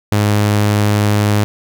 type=tone; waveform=sawtooth; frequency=104 Hz; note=G#2; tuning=3 cents sharp; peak=-7 dBFS; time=0.12-1.44 s; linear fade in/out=0 ms; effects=none